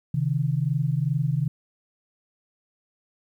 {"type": "tone pair together", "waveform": "sine", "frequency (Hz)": [133.06, 155.56], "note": ["C3", "D#3"], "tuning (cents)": [29, 0], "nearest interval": "minor third", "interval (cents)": 271, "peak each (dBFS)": -24, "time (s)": [0.14, 1.48], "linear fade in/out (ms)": 5, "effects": ["10-bit"]}